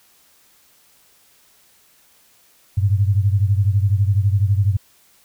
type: beating tone pair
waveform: sine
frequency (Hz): 97.1 / 109.1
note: G2 / A2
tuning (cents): -16 / -14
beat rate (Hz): 12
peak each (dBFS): -15 / -19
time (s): 2.77-4.77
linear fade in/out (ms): 10
effects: white hiss -55 dBFS RMS until 5.24 s

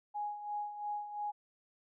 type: tone with tremolo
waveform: sine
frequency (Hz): 830.6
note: G#5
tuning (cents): 0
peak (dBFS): -34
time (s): 0.14-1.32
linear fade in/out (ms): 20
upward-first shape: sine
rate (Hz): 2.9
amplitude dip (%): 65
effects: none

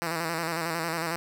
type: tone with vibrato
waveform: 5% pulse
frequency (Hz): 165.3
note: E3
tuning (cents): +5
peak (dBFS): -17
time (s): 0.02-1.16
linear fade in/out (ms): 0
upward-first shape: square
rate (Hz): 11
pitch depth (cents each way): 50
effects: none

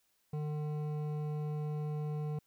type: tone with hard clipping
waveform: sine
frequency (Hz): 150.5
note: D3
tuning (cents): +43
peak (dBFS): -36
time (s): 0.33-2.39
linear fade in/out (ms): 5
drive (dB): 11
effects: white hiss -75 dBFS RMS until 2.46 s

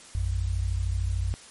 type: tone pair together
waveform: sine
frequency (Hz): 57.07 / 90.5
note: A#1 / F#2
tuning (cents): -36 / -38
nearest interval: minor sixth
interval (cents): 798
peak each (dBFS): -27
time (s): 0.15-1.34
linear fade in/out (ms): 0
effects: white hiss -48 dBFS RMS until 1.5 s + MP3 48 kbps

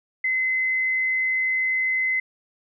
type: tone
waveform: sine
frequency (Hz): 2047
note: C7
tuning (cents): -38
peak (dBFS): -20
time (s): 0.24-2.2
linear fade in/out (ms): 5
effects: none

